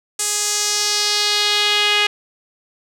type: tone with band-pass filter sweep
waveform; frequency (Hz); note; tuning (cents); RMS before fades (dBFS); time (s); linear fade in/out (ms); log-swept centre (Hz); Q
sawtooth; 415.3; G#4; 0; -18; 0.19-2.07; 5; 7900 to 2800; 2.3
effects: none